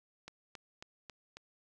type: click train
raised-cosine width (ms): 0.2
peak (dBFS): -29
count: 5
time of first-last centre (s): 0.28-1.37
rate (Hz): 3.67
effects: none